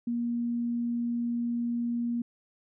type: tone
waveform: sine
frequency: 237.1 Hz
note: A#3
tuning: 30 cents sharp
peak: -27 dBFS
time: 0.07-2.22 s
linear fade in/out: 5 ms
effects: none